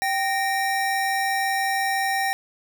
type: tone pair together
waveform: square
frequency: 778.2 / 1851 Hz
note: G5 / A#6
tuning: -13 / -13 cents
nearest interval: octave + minor third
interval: 1500 cents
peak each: -24 / -26 dBFS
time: 0.02-2.33 s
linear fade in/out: 0 ms
effects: none